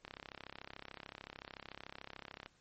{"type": "click train", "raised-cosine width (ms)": 0.3, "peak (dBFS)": -30, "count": 82, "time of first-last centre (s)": [0.05, 2.461], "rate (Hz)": 33.6, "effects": ["pink hiss -71 dBFS RMS until 2.6 s", "MP3 32 kbps"]}